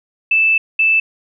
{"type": "tone bursts at uneven times", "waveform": "sine", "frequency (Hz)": 2637, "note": "E7", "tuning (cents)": 0, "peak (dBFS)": -10, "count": 2, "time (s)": [[0.31, 0.58], [0.79, 1]], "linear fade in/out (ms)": 5, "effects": []}